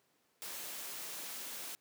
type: noise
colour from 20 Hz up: white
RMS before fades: -44 dBFS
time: 0.42-1.75 s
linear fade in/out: 0 ms
effects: pink hiss -74 dBFS RMS until 1.8 s + high-pass 200 Hz 12 dB/octave